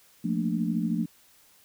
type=chord; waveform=sine; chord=Bb major seventh; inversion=second; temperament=equal; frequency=174.61 / 220 / 233.1 / 293.7 Hz; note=F3 / A3 / Bb3 / D4; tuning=0 / 0 / 0 / 0 cents; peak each=-29 / -29 / -31 / -33 dBFS; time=0.24-1.06 s; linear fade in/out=10 ms; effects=white hiss -59 dBFS RMS until 1.64 s